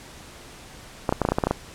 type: clicks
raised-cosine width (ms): 1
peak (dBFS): -6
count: 10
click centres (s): 1.092 / 1.125 / 1.217 / 1.251 / 1.288 / 1.32 / 1.385 / 1.438 / 1.47 / 1.51
effects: pink hiss -44 dBFS RMS until 1.74 s + low-pass 10000 Hz 12 dB/octave